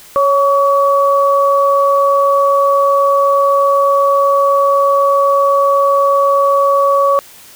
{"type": "tone pair together", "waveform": "sine", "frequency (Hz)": [555.3, 1132], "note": ["C#5", "C#6"], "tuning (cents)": [3, 36], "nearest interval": "octave", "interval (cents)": 1233, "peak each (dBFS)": -11, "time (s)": [0.16, 7.19], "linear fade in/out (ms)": 0, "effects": ["white hiss -39 dBFS RMS until 7.55 s"]}